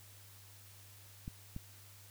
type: clicks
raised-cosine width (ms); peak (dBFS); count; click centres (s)
5; -29; 2; 1.279 / 1.564
effects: added 99 Hz sine -58 dBFS peak until 2.1 s + white hiss -59 dBFS RMS until 2.1 s